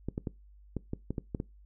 clicks, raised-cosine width 3 ms, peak -20 dBFS, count 9, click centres 0.086 / 0.179 / 0.272 / 0.767 / 0.934 / 1.106 / 1.182 / 1.348 / 1.401 s, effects noise-tail reverb RT60 0.2 s tail -21 dB re dry + added 50 Hz sine -53 dBFS peak until 1.65 s

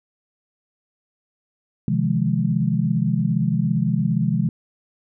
sine chord, F minor seventh, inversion second, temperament just, 130.96 / 157.15 / 174.61 / 209.5 Hz, C3 / Eb3 / F3 / Ab3, +2 / +18 / 0 / +15 cents, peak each -23 dBFS, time 1.88-4.49 s, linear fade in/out 2 ms, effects none

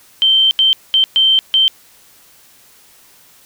sine tone bursts at uneven times, 3120 Hz, G7, 9 cents flat, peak -8 dBFS, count 5, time 0.22-0.51 / 0.59-0.73 / 0.94-1.04 / 1.16-1.39 / 1.54-1.68 s, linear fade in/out 0 ms, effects white hiss -47 dBFS RMS until 3.45 s

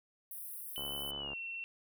white high-pass noise, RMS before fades -45 dBFS, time 0.31-1.11 s, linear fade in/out 2 ms, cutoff 9400 Hz, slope 96 dB/octave
sine tone with pitch glide, 3009 to 2712 Hz, F#7 to E7, +28 to +49 cents, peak -39 dBFS, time 0.76-1.64 s, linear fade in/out 0 ms, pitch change -179 cents, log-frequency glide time 1.18-1.36 s
click train, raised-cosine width 1 ms, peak -32 dBFS, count 40, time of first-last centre 0.78-1.332 s, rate 70.6 Hz
effects none

